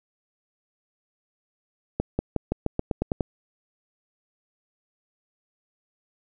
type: accelerating click train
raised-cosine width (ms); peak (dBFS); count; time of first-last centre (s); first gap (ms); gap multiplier
2; -10; 10; 2-3.208; 190; 0.91
effects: none